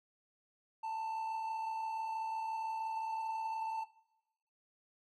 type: tone with amplitude modulation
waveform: triangle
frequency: 889 Hz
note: A5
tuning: 18 cents sharp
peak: -33 dBFS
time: 0.83-3.84 s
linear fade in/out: 10 ms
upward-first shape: sine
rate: 65.9 Hz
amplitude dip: 40%
effects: noise-tail reverb RT60 1.0 s tail -18 dB re dry + AAC 32 kbps